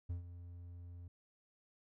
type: tone with ADSR envelope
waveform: triangle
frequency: 87.31 Hz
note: F2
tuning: in tune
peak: -34 dBFS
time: 0.09-1.08 s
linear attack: 12 ms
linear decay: 120 ms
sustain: -12 dB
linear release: 4 ms
effects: none